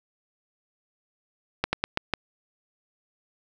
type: slowing click train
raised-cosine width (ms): 0.3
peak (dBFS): -7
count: 5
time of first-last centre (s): 1.64-2.137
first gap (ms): 90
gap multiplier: 1.22
effects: none